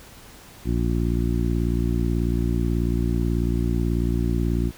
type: harmonic tone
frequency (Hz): 58.27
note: A#1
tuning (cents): 0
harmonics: 1 / 2 / 3 / 4 / 5 / 6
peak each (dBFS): -23 / -26 / -28 / -29 / -30 / -31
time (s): 0.64-4.72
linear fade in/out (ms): 50
effects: pink hiss -46 dBFS RMS until 4.77 s